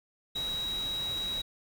sine tone in noise, 3841 Hz, B7, 49 cents flat, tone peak -31 dBFS, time 0.35-1.42 s, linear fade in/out 10 ms, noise pink, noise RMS -43 dBFS, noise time 0.35-1.42 s, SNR +9 dB, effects none

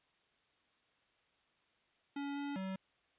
square tone with pitch steps, 282.5 / 284.3 / 190.3 Hz, C#4 / C#4 / F#3, +33 / +44 / +49 cents, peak -39 dBFS, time 2.16-2.76 s, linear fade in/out 5 ms, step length 200 ms, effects white hiss -74 dBFS RMS until 3.18 s + resampled to 8000 Hz

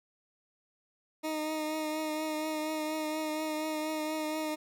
20% pulse tone with vibrato, 310 Hz, D#4, 6 cents flat, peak -27 dBFS, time 1.23-4.56 s, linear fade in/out 20 ms, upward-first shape triangle, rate 4.2 Hz, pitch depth 26 cents each way, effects none

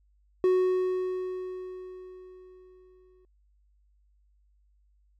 triangle tone with exponential decay, 369.1 Hz, F#4, 4 cents flat, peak -17 dBFS, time 0.44-3.25 s, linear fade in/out 1 ms, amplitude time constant 610 ms, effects added 50 Hz sine -62 dBFS peak until 5.19 s

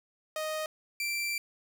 sawtooth tone pair in turn, 622.3 / 2349 Hz, D#5 / D7, 0 / 0 cents, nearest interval octave + major seventh, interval 2300 cents, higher second, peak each -28 / -27 dBFS, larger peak second, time 0.36-0.66 / 1-1.38 s, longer second, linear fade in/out 2 ms, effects none

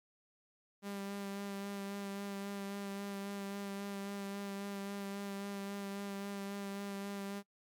sawtooth tone with vibrato, 199.2 Hz, G3, 28 cents sharp, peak -36 dBFS, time 0.82-7.43 s, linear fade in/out 50 ms, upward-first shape sine, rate 3.7 Hz, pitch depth 16 cents each way, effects noise-tail reverb RT60 0.1 s tail -24 dB re dry + MP3 96 kbps

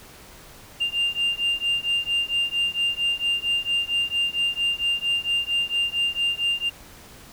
sine beating tone pair, 2794 / 2798.4 Hz, F7 / F7, 0 / +3 cents, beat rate 4.4 Hz, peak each -23 dBFS, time 0.8-6.7 s, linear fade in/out 20 ms, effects tanh soft clip ceiling -17 dBFS + pink hiss -46 dBFS RMS until 7.32 s

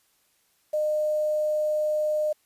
sine tone with quantisation, 609 Hz, D#5, 37 cents flat, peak -22 dBFS, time 0.73-2.33 s, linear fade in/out 10 ms, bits 8, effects white hiss -67 dBFS RMS until 2.45 s + resampled to 32000 Hz

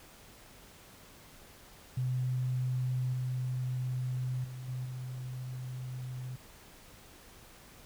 sine tone with level steps, 127.1 Hz, C3, 50 cents flat, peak -29 / -31 / -40 / -34 / -37 dBFS, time 1.97-6.36 s, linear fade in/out 5 ms, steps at 3.13 / 4.44 / 4.68 / 4.85 s, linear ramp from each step 5 ms, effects pink hiss -55 dBFS RMS until 7.85 s

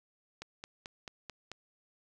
click train, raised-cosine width 0.2 ms, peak -25 dBFS, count 6, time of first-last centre 0.42-1.516 s, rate 4.56 Hz, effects none

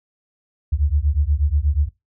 sine beating tone pair, 69.3 / 77.6 Hz, C#2 / D#2, 0 / -4 cents, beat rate 8.3 Hz, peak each -19 dBFS, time 0.72-1.89 s, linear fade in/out 10 ms, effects noise-tail reverb RT60 0.2 s tail -19 dB re dry

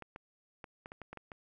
clicks, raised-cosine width 0.5 ms, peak -30 dBFS, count 9, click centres 0.023 / 0.161 / 0.642 / 0.859 / 0.919 / 1.017 / 1.13 / 1.173 / 1.318 s, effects none

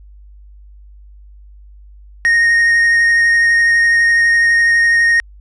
triangle tone with vibrato, 1858 Hz, A#6, 6 cents flat, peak -7 dBFS, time 2.25-5.2 s, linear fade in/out 0 ms, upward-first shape sine, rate 12 Hz, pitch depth 10 cents each way, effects added 50 Hz sine -37 dBFS peak until 5.4 s + resampled to 24000 Hz

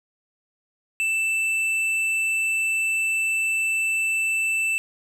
triangle tone with hard clipping, 2653 Hz, E7, 10 cents sharp, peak -22 dBFS, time 1-4.78 s, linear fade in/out 0 ms, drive 10 dB, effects none

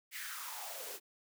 white noise with high-pass filter sweep, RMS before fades -44 dBFS, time 0.11-1 s, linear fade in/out 50 ms, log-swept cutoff 2100 to 370 Hz, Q 4.7, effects none

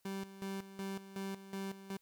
30% pulse tone with tremolo, 194.5 Hz, G3, 13 cents flat, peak -36 dBFS, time 0.05-1.97 s, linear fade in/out 5 ms, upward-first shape square, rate 2.7 Hz, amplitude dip 75%, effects white hiss -75 dBFS RMS until 2.01 s

